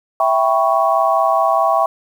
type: chord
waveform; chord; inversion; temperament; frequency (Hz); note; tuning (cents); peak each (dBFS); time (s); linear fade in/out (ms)
sine; C# half-diminished seventh; first; equal; 659.3 / 784 / 987.8 / 1108.7; E5 / G5 / B5 / C#6; 0 / 0 / 0 / 0; -16 / -17 / -22 / -17; 0.2-1.86; 2
effects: 7-bit